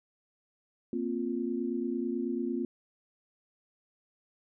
sine chord, Bb suspended second, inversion none, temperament just, 233.1 / 262.2 / 349.6 Hz, Bb3 / C4 / F4, 0 / +4 / +2 cents, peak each -34 dBFS, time 0.93-2.65 s, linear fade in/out 2 ms, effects none

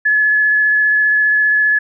sine tone with vibrato, 1709 Hz, G#6, 49 cents sharp, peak -10 dBFS, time 0.05-1.79 s, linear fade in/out 10 ms, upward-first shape triangle, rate 15 Hz, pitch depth 11 cents each way, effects none

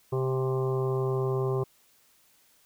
harmonic tone with a mistuned harmonic, 131.1 Hz, C3, 4 cents sharp, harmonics 1 / 3 / 4 / 5 / 6 / 7 / 8 / 9, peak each -28 / -28 / -39 / -42 / -43 / -47 / -39 / -47 dBFS, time 0.12-1.64 s, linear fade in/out 10 ms, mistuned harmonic 7, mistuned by -76 cents, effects white hiss -63 dBFS RMS until 2.65 s

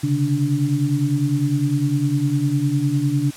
sine tone cluster, 134.4 / 144.3 / 291.2 Hz, C3 / D3 / D4, +47 / -30 / -15 cents, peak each -21 dBFS, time 0.03-3.31 s, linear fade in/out 10 ms, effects white hiss -39 dBFS RMS until 3.36 s + low-pass 10000 Hz 12 dB/octave

